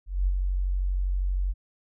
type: tone with ADSR envelope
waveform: sine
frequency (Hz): 46.3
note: F#1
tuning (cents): +2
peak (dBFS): -19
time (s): 0.06-1.54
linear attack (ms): 210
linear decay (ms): 42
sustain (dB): -4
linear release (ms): 36
effects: none